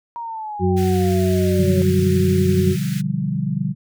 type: exponential sweep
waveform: sine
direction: down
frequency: 950 to 549 Hz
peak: -26 dBFS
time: 0.16-1.82 s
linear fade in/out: 0 ms
type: harmonic tone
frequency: 92.5 Hz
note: F#2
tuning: in tune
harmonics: 1 / 2 / 4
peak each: -19 / -19 / -19 dBFS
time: 0.59-2.77 s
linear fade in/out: 50 ms
type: high-pass noise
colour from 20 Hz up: pink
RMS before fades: -36 dBFS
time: 0.76-3.02 s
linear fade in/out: 20 ms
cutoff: 1500 Hz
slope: 48 dB/octave
type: chord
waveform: sine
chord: G dominant seventh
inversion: first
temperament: equal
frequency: 123.47 / 146.83 / 174.61 / 196 Hz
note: B2 / D3 / F3 / G3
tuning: 0 / 0 / 0 / 0 cents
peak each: -28 / -23 / -25 / -24 dBFS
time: 1.56-3.75 s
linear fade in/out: 50 ms
effects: none